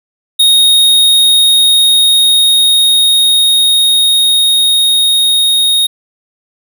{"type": "tone with level ramp", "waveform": "square", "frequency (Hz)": 3729, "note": "A#7", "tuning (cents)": 0, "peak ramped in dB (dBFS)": [-5, -8], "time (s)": [0.39, 5.87], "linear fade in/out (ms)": 10, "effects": []}